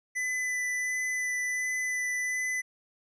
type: tone with vibrato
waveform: square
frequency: 2000 Hz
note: B6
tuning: 21 cents sharp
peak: -29 dBFS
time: 0.15-2.62 s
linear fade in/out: 20 ms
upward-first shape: sine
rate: 1.4 Hz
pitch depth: 9 cents each way
effects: resampled to 22050 Hz